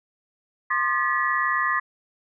sine tone cluster, 1061 / 1200 / 1726 / 1933 Hz, C6 / D6 / A6 / B6, +24 / +37 / -34 / -38 cents, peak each -26 dBFS, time 0.7-1.8 s, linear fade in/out 10 ms, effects none

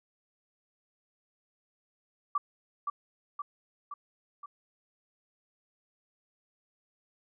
sine tone with echo, 1160 Hz, D6, 22 cents flat, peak -25 dBFS, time 2.35-2.38 s, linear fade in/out 5 ms, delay 520 ms, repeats 4, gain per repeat -4 dB, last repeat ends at 4.46 s, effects none

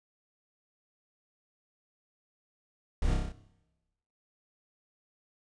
brown noise with echo, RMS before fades -30 dBFS, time 3.02-3.14 s, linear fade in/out 2 ms, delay 30 ms, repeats 6, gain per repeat -2 dB, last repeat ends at 3.32 s, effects noise-tail reverb RT60 1.0 s tail -18 dB re dry + resampled to 22050 Hz

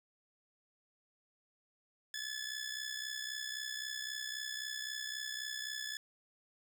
15% pulse tone with amplitude modulation, 1721 Hz, A6, 39 cents flat, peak -30 dBFS, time 2.14-5.97 s, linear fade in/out 2 ms, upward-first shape sine, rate 63.8 Hz, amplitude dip 65%, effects none

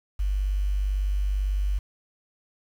sine tone, 49 Hz, G1, in tune, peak -22 dBFS, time 0.19-1.79 s, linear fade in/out 10 ms, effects 8-bit

